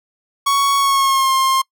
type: tone with pitch glide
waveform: 45% pulse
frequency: 1114 to 1061.9 Hz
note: C#6 to C6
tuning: +8 to +25 cents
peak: -13 dBFS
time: 0.46-1.62 s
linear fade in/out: 10 ms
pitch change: -83 cents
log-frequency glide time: 0.77-1.32 s
effects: noise-tail reverb RT60 0.1 s tail -25 dB re dry